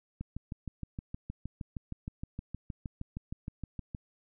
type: click train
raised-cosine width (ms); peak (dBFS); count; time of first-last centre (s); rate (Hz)
5; -25; 25; 0.21-3.948; 6.42
effects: none